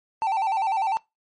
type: tone with vibrato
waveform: triangle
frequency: 830.6 Hz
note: G#5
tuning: in tune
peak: -19 dBFS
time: 0.22-0.97 s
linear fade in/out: 0 ms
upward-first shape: square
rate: 10 Hz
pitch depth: 120 cents each way
effects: noise-tail reverb RT60 0.2 s tail -21 dB re dry + MP3 48 kbps